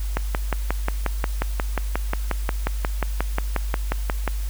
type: click train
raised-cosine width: 0.5 ms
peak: -7 dBFS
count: 24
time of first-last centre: 0.17-4.277 s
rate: 5.6 Hz
effects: added 50 Hz sine -23 dBFS peak until 4.49 s + white hiss -42 dBFS RMS until 4.49 s